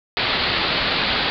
white low-pass noise, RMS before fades -21 dBFS, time 0.17-1.3 s, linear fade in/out 0 ms, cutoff 4600 Hz, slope 96 dB/octave, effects none

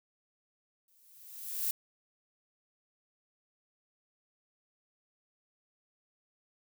violet noise with exponential growth, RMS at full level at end -30 dBFS, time 0.88-1.71 s, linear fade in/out 2 ms, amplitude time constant 180 ms, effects none

